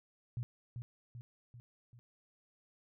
sine tone with echo, 120 Hz, B2, 49 cents flat, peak -35 dBFS, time 0.37-0.43 s, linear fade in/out 0 ms, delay 390 ms, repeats 4, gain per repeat -5 dB, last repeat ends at 1.99 s, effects none

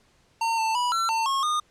square tone with pitch steps, 911 / 890 / 979 / 1349 / 899 / 1088 / 1223 Hz, A#5 / A5 / B5 / E6 / A5 / C#6 / D#6, -40 / +20 / -15 / +40 / +37 / -33 / -30 cents, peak -23 dBFS, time 0.41-1.6 s, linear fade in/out 5 ms, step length 170 ms, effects pink hiss -62 dBFS RMS until 1.7 s + low-pass 8000 Hz 12 dB/octave

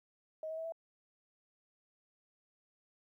sine tone with pitch steps, 630 / 639.5 / 649.2 / 659 Hz, D#5 / D#5 / E5 / E5, +21 / +47 / -27 / -1 cents, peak -38 dBFS, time 0.43-0.722 s, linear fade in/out 2 ms, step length 73 ms, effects 13-bit

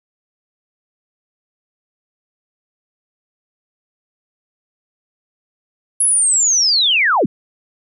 sine linear sweep, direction down, 10760 to 139.9 Hz, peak -11 dBFS, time 6-7.26 s, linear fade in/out 5 ms, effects none

